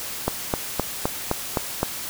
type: click train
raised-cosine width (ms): 1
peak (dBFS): -6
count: 7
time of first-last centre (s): 0.28-1.83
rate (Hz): 3.87
effects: white hiss -32 dBFS RMS until 2.09 s